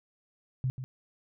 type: tone with echo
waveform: sine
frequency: 129.2 Hz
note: C3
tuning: 21 cents flat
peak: -26 dBFS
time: 0.64-0.7 s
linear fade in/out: 0 ms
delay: 140 ms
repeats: 1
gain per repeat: -9 dB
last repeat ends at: 0.84 s
effects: none